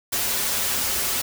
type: noise with comb filter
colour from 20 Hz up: white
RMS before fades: -24 dBFS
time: 0.12-1.22 s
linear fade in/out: 10 ms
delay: 6.5 ms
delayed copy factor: -0.65
effects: none